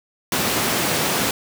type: high-pass noise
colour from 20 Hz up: pink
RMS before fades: -21 dBFS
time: 0.32-1.31 s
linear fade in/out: 2 ms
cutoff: 160 Hz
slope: 12 dB/octave
effects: none